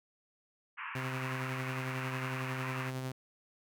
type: band-pass noise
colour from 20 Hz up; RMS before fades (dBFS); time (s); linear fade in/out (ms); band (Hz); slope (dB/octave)
pink; -42; 0.77-2.91; 20; 920 to 2800; 96
type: tone with tremolo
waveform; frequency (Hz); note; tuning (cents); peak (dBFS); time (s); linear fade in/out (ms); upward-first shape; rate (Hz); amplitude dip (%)
sawtooth; 130; C3; -11; -31; 0.95-3.12; 5; sine; 11; 30
effects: none